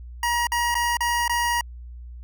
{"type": "tone with dropouts", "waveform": "25% pulse", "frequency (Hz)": 952, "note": "A#5", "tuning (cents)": 36, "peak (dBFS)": -17, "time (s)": [0.23, 1.61], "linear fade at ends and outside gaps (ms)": 2, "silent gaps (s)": [[0.47, 0.519], [0.744, 0.752], [0.97, 1.006], [1.279, 1.295]], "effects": ["added 60 Hz sine -36 dBFS peak until 2.23 s"]}